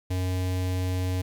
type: tone with notch filter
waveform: square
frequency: 91.9 Hz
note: F#2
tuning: 11 cents flat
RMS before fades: -27 dBFS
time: 0.1-1.22 s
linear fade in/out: 10 ms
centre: 1300 Hz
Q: 1.6
effects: 10-bit

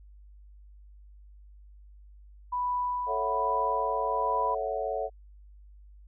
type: tone with tremolo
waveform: sine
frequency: 987.8 Hz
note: B5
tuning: in tune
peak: -26 dBFS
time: 2.52-4.55 s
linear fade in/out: 10 ms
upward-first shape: sine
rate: 1.2 Hz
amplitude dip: 35%
type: chord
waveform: sine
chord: F# minor seventh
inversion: first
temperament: equal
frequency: 440 / 554.4 / 659.3 / 740 Hz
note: A4 / C#5 / E5 / F#5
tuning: 0 / 0 / 0 / 0 cents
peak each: -34 dBFS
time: 3.06-5.1 s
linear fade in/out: 50 ms
effects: added 50 Hz sine -49 dBFS peak until 6.07 s

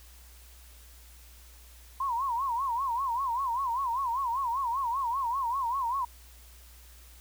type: tone with vibrato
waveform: sine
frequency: 1011 Hz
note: B5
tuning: 40 cents sharp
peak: -27 dBFS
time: 2-6.05 s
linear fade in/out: 5 ms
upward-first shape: sine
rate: 5.1 Hz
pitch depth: 170 cents each way
effects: added 60 Hz sine -51 dBFS peak until 7.2 s + white hiss -56 dBFS RMS until 7.2 s

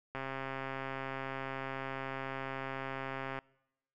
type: click train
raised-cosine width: 0.5 ms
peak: -24 dBFS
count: 435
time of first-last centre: 0.15-3.389 s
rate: 134 Hz
effects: noise-tail reverb RT60 0.9 s tail -25 dB re dry

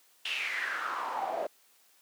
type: noise with band-pass filter sweep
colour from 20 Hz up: pink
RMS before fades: -34 dBFS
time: 0.25-1.47 s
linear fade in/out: 5 ms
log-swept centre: 3000 to 590 Hz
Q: 6.1
effects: white hiss -64 dBFS RMS until 2.01 s + high-pass 300 Hz 12 dB/octave

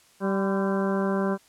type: harmonic tone with a mistuned harmonic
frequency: 194.6 Hz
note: G3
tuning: 12 cents flat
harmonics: 1 / 2 / 3 / 4 / 5 / 6 / 7 / 8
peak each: -25 / -28 / -31 / -38 / -34 / -40 / -39 / -38 dBFS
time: 0.2-1.38 s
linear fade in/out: 50 ms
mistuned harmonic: 5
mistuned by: +66 cents
effects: white hiss -58 dBFS RMS until 1.48 s + low-pass 10000 Hz 12 dB/octave

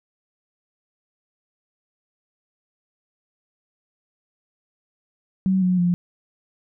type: tone with pitch steps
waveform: sine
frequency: 189.2 / 182.33 / 175.72 Hz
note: F#3 / F#3 / F3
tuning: +39 / -25 / +11 cents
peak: -16 dBFS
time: 5.46-5.94 s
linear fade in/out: 0 ms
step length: 160 ms
effects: none

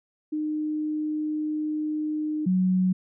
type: tone pair in turn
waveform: sine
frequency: 305.6 / 185.02 Hz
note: D#4 / F#3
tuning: -31 / 0 cents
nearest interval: major sixth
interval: 869 cents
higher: first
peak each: -25 / -19 dBFS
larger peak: second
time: 0.32-2.46 / 2.46-2.93 s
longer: first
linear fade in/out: 10 ms
effects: none

